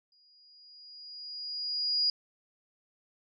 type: tone with exponential growth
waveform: sine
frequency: 4879 Hz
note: D#8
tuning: 35 cents flat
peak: -23 dBFS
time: 0.12-2.1 s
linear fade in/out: 2 ms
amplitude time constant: 430 ms
effects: none

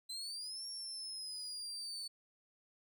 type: exponential two-way sweep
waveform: 35% pulse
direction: up then down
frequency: 4031 to 5540 to 4473 Hz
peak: -40 dBFS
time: 0.09-2.08 s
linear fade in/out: 10 ms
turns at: 0.66 s
effects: none

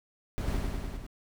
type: noise with echo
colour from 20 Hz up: brown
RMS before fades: -31 dBFS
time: 0.38-0.57 s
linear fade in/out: 0 ms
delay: 99 ms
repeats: 5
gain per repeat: -2 dB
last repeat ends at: 1.065 s
effects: none

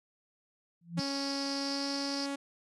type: tone with exponential growth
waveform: sine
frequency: 170 Hz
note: F3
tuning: 46 cents flat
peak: -26 dBFS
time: 0.81-1 s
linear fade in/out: 5 ms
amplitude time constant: 40 ms
type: tone with pitch glide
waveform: sawtooth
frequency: 277.2 to 279 Hz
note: C#4 to C#4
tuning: 0 to +11 cents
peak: -30 dBFS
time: 0.97-2.36 s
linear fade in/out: 10 ms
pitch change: +11 cents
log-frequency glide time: 1.58-1.89 s
type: band-pass noise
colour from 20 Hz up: pink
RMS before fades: -39 dBFS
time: 0.99-2.26 s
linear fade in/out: 0 ms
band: 4400 to 5500 Hz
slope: 96 dB/octave
effects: resampled to 24000 Hz

